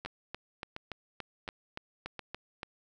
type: two click trains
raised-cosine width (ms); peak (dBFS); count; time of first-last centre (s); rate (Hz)
0.3; -23 / -22; 4 / 10; 0.05-2.193 / 0.06-2.631; 1.4 / 3.5
effects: none